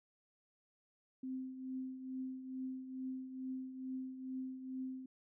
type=tone with tremolo; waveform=sine; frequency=260 Hz; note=C4; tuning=11 cents flat; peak=-38 dBFS; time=1.23-5.06 s; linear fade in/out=5 ms; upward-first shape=triangle; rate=2.3 Hz; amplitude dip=65%; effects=none